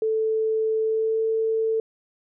sine tone with pitch glide, 440 to 444.9 Hz, A4 to A4, 0 to +19 cents, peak -20 dBFS, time 0.02-1.8 s, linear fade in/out 2 ms, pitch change +19 cents, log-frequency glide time 0.82-1.23 s, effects none

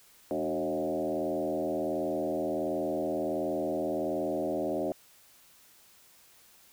sine tone with frequency modulation, 458.7 Hz, A#4, 28 cents flat, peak -28 dBFS, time 0.31-4.92 s, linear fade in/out 0 ms, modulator 81.4 Hz, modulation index 2.7, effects white hiss -59 dBFS RMS until 6.72 s

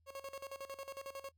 30% pulse tone with tremolo, 547 Hz, C#5, 23 cents flat, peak -40 dBFS, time 0.06-1.32 s, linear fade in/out 50 ms, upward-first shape square, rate 11 Hz, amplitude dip 80%, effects added 81 Hz sine -70 dBFS peak until 1.37 s

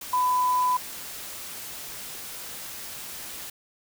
sine tone in noise, 1000 Hz, B5, 21 cents sharp, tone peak -20 dBFS, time 0.13-0.77 s, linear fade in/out 5 ms, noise white, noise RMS -38 dBFS, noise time 0.01-3.5 s, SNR +15 dB, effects none

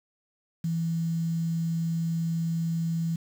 sine tone with quantisation, 165.4 Hz, E3, 6 cents sharp, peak -25 dBFS, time 0.64-3.16 s, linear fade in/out 5 ms, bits 8, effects none

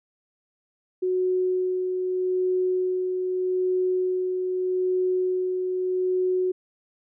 sine tone with tremolo, 368.2 Hz, F#4, 8 cents flat, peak -20 dBFS, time 1.02-6.52 s, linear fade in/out 10 ms, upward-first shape sine, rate 0.81 Hz, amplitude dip 35%, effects none

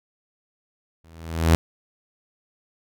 sawtooth tone with exponential growth, 81.8 Hz, E2, 13 cents flat, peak -8 dBFS, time 1.04-1.55 s, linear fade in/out 0 ms, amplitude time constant 110 ms, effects none

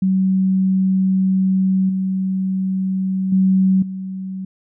sine tone with level steps, 189.3 Hz, F#3, 40 cents sharp, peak -13 / -17 / -11 / -24 dBFS, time 0.02-4.45 s, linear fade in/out 5 ms, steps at 1.89 / 3.32 / 3.82 s, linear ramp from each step 5 ms, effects none

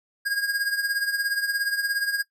square tone with tremolo, 1630 Hz, G#6, 33 cents flat, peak -21 dBFS, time 0.25-2.23 s, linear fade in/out 20 ms, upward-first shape triangle, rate 17 Hz, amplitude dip 75%, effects noise-tail reverb RT60 0.1 s tail -17 dB re dry

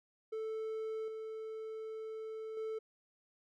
triangle tone with level steps, 440 Hz, A4, in tune, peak -35 / -39 / -35 dBFS, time 0.32-2.79 s, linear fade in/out 10 ms, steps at 1.08 / 2.57 s, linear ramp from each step 2 ms, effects none

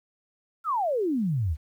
sine exponential sweep, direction down, 1397 to 68 Hz, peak -23 dBFS, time 0.64-1.57 s, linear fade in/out 50 ms, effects 10-bit

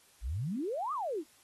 sine exponential two-way sweep, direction up then down, 49.21 to 1265 to 279.4 Hz, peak -32 dBFS, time 0.21-1.24 s, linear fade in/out 50 ms, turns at 0.93 s, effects white hiss -63 dBFS RMS until 1.43 s + AAC 32 kbps

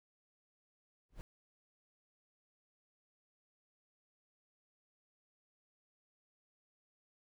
brown noise with exponential growth, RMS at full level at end -41 dBFS, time 1.09-1.21 s, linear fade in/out 0 ms, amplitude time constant 25 ms, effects none

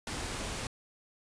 pink noise, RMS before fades -37 dBFS, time 0.07-0.67 s, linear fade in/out 2 ms, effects resampled to 22050 Hz

